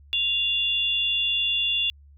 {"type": "tone pair together", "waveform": "sine", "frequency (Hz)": [2794, 3443], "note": ["F7", "A7"], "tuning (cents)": [0, -38], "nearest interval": "major third", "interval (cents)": 362, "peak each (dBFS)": -24, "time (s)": [0.13, 1.9], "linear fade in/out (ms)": 0, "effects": ["added 71 Hz sine -48 dBFS peak until 2.17 s"]}